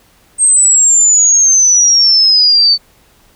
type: exponential sweep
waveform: sine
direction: down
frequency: 8470 to 4500 Hz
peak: -5 dBFS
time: 0.38-2.78 s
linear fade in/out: 50 ms
effects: pink hiss -49 dBFS RMS until 3.35 s